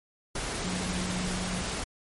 sine tone in noise, 182.2 Hz, F#3, 26 cents flat, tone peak -32 dBFS, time 0.64-1.62 s, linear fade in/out 5 ms, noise pink, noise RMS -33 dBFS, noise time 0.35-1.84 s, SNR -2 dB, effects MP3 48 kbps

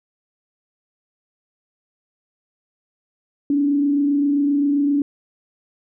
sine tone with frequency modulation, 285.5 Hz, D4, 49 cents flat, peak -15 dBFS, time 3.5-5.02 s, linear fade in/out 2 ms, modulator 27.6 Hz, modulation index 0.34, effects none

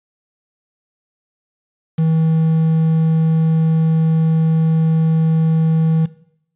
triangle tone with quantisation, 160.8 Hz, E3, 43 cents flat, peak -10 dBFS, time 1.98-6.06 s, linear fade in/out 10 ms, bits 6, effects noise-tail reverb RT60 0.7 s tail -18 dB re dry + resampled to 8000 Hz

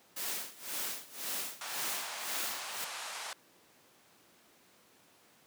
white noise with tremolo, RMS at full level -36 dBFS, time 0.16-2.85 s, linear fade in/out 10 ms, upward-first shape sine, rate 1.9 Hz, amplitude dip 90%
pink band-pass noise, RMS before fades -42 dBFS, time 1.61-3.33 s, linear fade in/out 2 ms, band 710 to 9900 Hz, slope 24 dB/octave
effects pink hiss -63 dBFS RMS until 5.46 s + high-pass 200 Hz 12 dB/octave

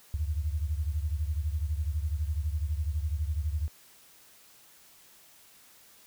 sine beating tone pair, 73.1 / 85.1 Hz, D2 / F2, -7 / -44 cents, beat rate 12 Hz, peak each -29 / -33 dBFS, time 0.14-3.68 s, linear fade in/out 0 ms, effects white hiss -57 dBFS RMS until 6.06 s

